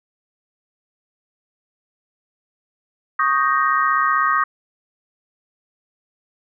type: chord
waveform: sine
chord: Eb dominant seventh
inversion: third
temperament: equal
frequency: 1108.7 / 1244.5 / 1568 / 1864.7 Hz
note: Db6 / Eb6 / G6 / Bb6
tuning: 0 / 0 / 0 / 0 cents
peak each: -20 / -18 / -24 / -23 dBFS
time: 3.19-4.44 s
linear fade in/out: 5 ms
effects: none